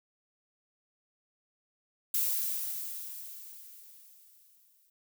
violet noise with exponential decay, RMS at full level -28 dBFS, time 2.14-4.9 s, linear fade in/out 5 ms, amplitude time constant 600 ms, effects none

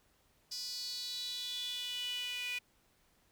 sawtooth tone with high-pass filter sweep, 492.4 Hz, B4, 5 cents flat, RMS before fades -40 dBFS, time 0.51-2.59 s, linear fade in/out 10 ms, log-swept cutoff 5000 to 2500 Hz, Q 7.7, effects pink hiss -71 dBFS RMS until 3.31 s

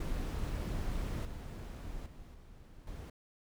brown noise with level steps, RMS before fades -36 / -43 / -51 / -54 / -44 dBFS, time 0-3.1 s, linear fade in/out 5 ms, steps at 1.25 / 2.06 / 2.34 / 2.87 s, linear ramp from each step 2 ms, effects none

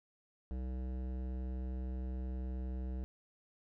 sine tone with hard clipping, 63.6 Hz, C2, 48 cents flat, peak -39 dBFS, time 0.51-3.04 s, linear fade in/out 0 ms, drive 15 dB, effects none

